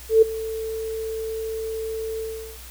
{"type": "tone with ADSR envelope", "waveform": "sine", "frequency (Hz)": 444.5, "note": "A4", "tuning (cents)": 18, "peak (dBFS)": -8, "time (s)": [0.09, 2.59], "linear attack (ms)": 130, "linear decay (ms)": 11, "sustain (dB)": -18, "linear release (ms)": 390, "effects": ["added 60 Hz sine -41 dBFS peak until 2.7 s", "white hiss -43 dBFS RMS until 2.7 s"]}